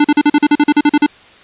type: tone bursts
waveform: square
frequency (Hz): 295.1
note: D4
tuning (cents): +8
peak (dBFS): -7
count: 13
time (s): 0-1.064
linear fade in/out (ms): 5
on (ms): 44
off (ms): 41
effects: white hiss -42 dBFS RMS until 1.43 s + resampled to 8000 Hz